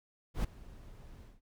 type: noise with ADSR envelope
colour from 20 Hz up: brown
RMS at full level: -29 dBFS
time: 0.34-1.41 s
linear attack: 100 ms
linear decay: 10 ms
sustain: -22 dB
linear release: 180 ms
effects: none